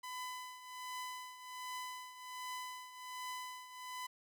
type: tone with tremolo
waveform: sawtooth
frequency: 1005 Hz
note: B5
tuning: 30 cents sharp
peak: -37 dBFS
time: 0.03-4.07 s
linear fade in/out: 10 ms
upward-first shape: triangle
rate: 1.3 Hz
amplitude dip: 75%
effects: none